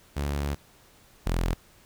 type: tone pair in turn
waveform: sawtooth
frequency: 71.5 / 42.51 Hz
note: D2 / F1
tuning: -46 / -46 cents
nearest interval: major sixth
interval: 900 cents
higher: first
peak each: -23 / -20 dBFS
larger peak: second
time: 0.16-0.55 / 1.26-1.54 s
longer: first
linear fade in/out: 10 ms
effects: pink hiss -57 dBFS RMS until 1.85 s